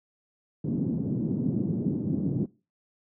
white band-pass noise, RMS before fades -28 dBFS, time 0.64-2.46 s, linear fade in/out 5 ms, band 130 to 260 Hz, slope 24 dB/octave, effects noise-tail reverb RT60 0.3 s tail -21 dB re dry

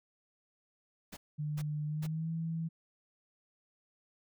pink noise bursts, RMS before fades -47 dBFS, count 3, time 1.12-2.07 s, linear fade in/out 10 ms, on 50 ms, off 400 ms
sine tone with pitch glide, 150 to 163.58 Hz, D3 to E3, +37 to -13 cents, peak -33 dBFS, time 1.38-2.69 s, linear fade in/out 20 ms, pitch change +150 cents, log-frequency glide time 1.86-2.3 s
effects none

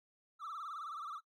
triangle tone with vibrato, 1244.5 Hz, D#6, in tune, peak -39 dBFS, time 0.39-1.21 s, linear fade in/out 50 ms, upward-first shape sine, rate 19 Hz, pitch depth 140 cents each way, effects noise-tail reverb RT60 0.1 s tail -19 dB re dry + tanh soft clip ceiling -35 dBFS

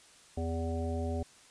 harmonic tone with a mistuned harmonic, 82.8 Hz, E2, 8 cents sharp, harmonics 1 / 3 / 5 / 7 / 9, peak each -33 / -38 / -40 / -41 / -43 dBFS, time 0.37-1.23 s, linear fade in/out 5 ms, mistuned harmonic 5, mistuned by -30 cents, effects white hiss -58 dBFS RMS until 1.5 s + resampled to 22050 Hz

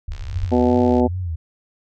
pink low-pass noise, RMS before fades -27 dBFS, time 0.08-0.46 s, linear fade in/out 5 ms, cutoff 100 Hz, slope 48 dB/octave
click train, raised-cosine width 0.2 ms, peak -24 dBFS, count 60, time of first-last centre 0.12-0.998 s, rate 67.2 Hz
sine tone with vibrato, 85.2 Hz, F2, 42 cents flat, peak -22 dBFS, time 0.32-1.36 s, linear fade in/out 10 ms, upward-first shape sine, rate 2.6 Hz, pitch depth 150 cents each way
harmonic tone, 123.47 Hz, B2, in tune, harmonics 2 / 3 / 4 / 5 / 6 / 7, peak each -16 / -20 / -22 / -24 / -26 / -27 dBFS, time 0.51-1.08 s, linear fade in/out 20 ms
effects none

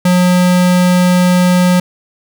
square tone, 180 Hz, F#3, 47 cents flat, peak -8 dBFS, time 0.05-1.8 s, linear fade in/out 5 ms, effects none

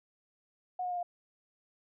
sine tone with pitch steps, 730 / 720.8 / 711.7 / 702.7 Hz, F#5 / F#5 / F5 / F5, -24 / -45 / +33 / +10 cents, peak -32 dBFS, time 0.79-1.03 s, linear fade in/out 5 ms, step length 60 ms, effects none

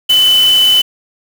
sine tone in noise, 3011 Hz, F#7, 30 cents sharp, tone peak -6 dBFS, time 0.09-0.82 s, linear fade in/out 10 ms, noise white, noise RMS -22 dBFS, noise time 0.09-0.82 s, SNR +13 dB, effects none

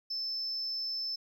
triangle tone, 5274 Hz, E8, in tune, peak -30 dBFS, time 0.1-1.16 s, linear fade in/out 10 ms, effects tanh soft clip ceiling -30 dBFS

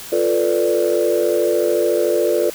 sine chord, B half-diminished seventh, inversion second, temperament equal, 349.2 / 440 / 493.9 / 587.3 Hz, F4 / A4 / B4 / D5, 0 / 0 / 0 / 0 cents, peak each -19 dBFS, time 0.12-2.5 s, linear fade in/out 5 ms, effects tanh soft clip ceiling -7 dBFS + white hiss -34 dBFS RMS until 2.54 s

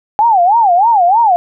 sine tone with vibrato, 807 Hz, G#5, 50 cents flat, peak -6 dBFS, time 0.19-1.36 s, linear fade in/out 0 ms, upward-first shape sine, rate 3.2 Hz, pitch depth 270 cents each way, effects none

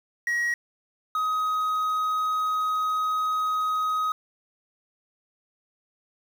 triangle tone pair in turn, 1900 / 1260.1 Hz, A#6 / D#6, +33 / +22 cents, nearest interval perfect fifth, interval 711 cents, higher first, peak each -21 dBFS, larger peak neither, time 0.27-0.54 / 1.15-4.12 s, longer second, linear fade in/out 2 ms, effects 8-bit

